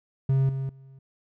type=tone with level steps; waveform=triangle; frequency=134.4 Hz; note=C3; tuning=47 cents sharp; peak=-17 / -25 / -44 dBFS; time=0.29-0.99 s; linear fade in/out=5 ms; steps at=0.49 / 0.69 s; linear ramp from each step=2 ms; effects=none